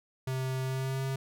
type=tone with pitch glide; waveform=square; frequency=130.81 to 134.02 Hz; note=C3 to C3; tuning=0 to +42 cents; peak=-31 dBFS; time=0.27-1.16 s; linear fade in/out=5 ms; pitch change=+42 cents; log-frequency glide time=0.62-1.04 s; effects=none